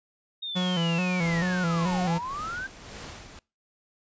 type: linear two-way sweep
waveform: sine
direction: down then up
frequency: 3729 to 698.5 to 1591 Hz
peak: -31 dBFS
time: 0.42-2.67 s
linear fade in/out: 10 ms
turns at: 2.02 s
type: tone with vibrato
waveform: 45% pulse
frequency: 174.61 Hz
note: F3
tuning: in tune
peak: -24 dBFS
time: 0.55-2.19 s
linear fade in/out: 20 ms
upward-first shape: square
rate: 2.3 Hz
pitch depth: 69 cents each way
type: noise with tremolo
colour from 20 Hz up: pink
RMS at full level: -40 dBFS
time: 1.22-3.39 s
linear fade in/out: 0 ms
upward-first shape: sine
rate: 1.8 Hz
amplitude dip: 55%
effects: noise-tail reverb RT60 0.3 s tail -24 dB re dry + resampled to 16000 Hz